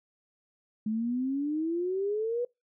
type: exponential sweep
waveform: sine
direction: up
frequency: 212.2 to 494.1 Hz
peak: -27 dBFS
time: 0.86-2.45 s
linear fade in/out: 5 ms
effects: noise-tail reverb RT60 0.2 s tail -24 dB re dry